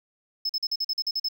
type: tone bursts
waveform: triangle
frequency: 5210 Hz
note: E8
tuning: 21 cents flat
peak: -23 dBFS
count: 10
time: 0.45-1.286 s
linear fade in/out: 5 ms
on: 44 ms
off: 44 ms
effects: none